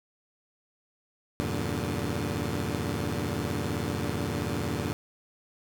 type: chord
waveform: 15% pulse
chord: E half-diminished seventh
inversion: none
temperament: equal with one note detuned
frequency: 82.41 / 98 / 116.54 / 143.98 Hz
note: E2 / G2 / Bb2 / D3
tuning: 0 / 0 / 0 / -34 cents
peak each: -28 dBFS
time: 1.4-4.93 s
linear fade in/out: 0 ms
effects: none